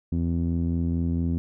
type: tone with low-pass filter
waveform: sawtooth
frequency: 84.4 Hz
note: E2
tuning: 41 cents sharp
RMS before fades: -25 dBFS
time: 0.12-1.38 s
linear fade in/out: 0 ms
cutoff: 240 Hz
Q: 2.7
effects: none